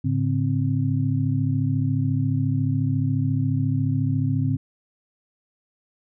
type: tone cluster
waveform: sine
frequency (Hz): 107.8 / 142 / 262.8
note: A2 / C#3 / C4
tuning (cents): -35 / +42 / +8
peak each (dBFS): -23 / -23 / -26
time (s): 0.04-4.57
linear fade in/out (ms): 10
effects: none